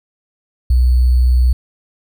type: tone with sample-and-hold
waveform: sine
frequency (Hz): 62.3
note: B1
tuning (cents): +16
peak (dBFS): -8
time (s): 0.7-1.53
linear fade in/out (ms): 5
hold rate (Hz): 4410
effects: none